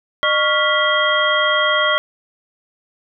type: tone cluster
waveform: sine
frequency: 609 / 1117 / 1401 / 1965 / 3234 Hz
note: D#5 / C#6 / F6 / B6 / G#7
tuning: -37 / +13 / +5 / -9 / -47 cents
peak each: -20 dBFS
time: 0.23-1.98 s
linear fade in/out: 0 ms
effects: none